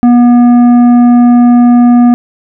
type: tone with tanh clipping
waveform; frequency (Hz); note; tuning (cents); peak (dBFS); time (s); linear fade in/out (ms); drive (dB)
sine; 241.8; B3; -36; -3; 0.03-2.14; 0; 9
effects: none